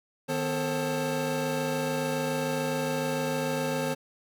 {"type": "tone cluster", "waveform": "square", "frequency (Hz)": [156.1, 251, 441.3, 534, 881], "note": ["D#3", "B3", "A4", "C5", "A5"], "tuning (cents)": [6, 28, 5, 35, 2], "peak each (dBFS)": [-35, -34, -36, -32, -38], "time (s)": [0.28, 3.95], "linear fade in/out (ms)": 20, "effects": []}